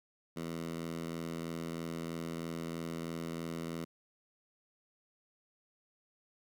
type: tone with high-pass filter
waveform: 10% pulse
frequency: 83.1 Hz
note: E2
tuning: 15 cents sharp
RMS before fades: -40 dBFS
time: 0.36-3.85 s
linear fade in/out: 10 ms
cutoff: 180 Hz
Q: 1.7
effects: none